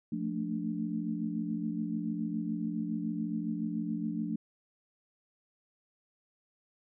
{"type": "chord", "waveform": "sine", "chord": "Bb major seventh", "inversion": "second", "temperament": "equal with one note detuned", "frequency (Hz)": [174.61, 220, 227.1, 293.7], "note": ["F3", "A3", "Bb3", "D4"], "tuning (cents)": [0, 0, -45, 0], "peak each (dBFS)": [-37, -35, -40, -37], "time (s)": [0.12, 4.36], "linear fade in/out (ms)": 5, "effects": []}